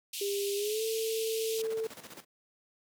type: band-pass noise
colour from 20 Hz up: pink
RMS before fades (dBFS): -39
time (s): 0.13-1.62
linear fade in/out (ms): 5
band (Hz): 2600 to 16000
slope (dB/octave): 48
type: tone with pitch glide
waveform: sine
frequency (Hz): 401.4 to 445.4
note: G4 to A4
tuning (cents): +41 to +21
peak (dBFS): -30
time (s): 0.21-1.87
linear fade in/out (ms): 5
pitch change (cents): +180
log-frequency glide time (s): 0.55-0.83
type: noise with tremolo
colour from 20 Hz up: pink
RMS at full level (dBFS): -45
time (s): 1.57-2.25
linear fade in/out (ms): 50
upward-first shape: square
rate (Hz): 15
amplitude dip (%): 65
effects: high-pass 200 Hz 12 dB/octave